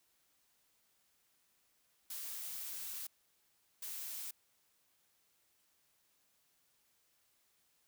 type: noise bursts at uneven times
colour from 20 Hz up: blue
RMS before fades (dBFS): -44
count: 2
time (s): 2.1-3.07 / 3.82-4.31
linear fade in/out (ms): 5
effects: white hiss -75 dBFS RMS until 7.87 s